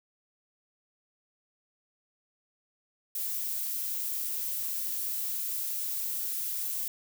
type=noise; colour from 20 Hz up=violet; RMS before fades=-33 dBFS; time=3.15-6.88 s; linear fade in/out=2 ms; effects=none